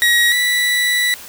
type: tone pair in turn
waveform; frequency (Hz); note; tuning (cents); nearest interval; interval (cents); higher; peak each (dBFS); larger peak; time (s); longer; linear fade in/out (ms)
30% pulse; 1900 / 1962.5; A#6 / B6; +33 / -11; minor second; 56; second; -8 / -11; first; 0.02-0.32 / 0.32-1.14; second; 0
effects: white hiss -36 dBFS RMS until 1.28 s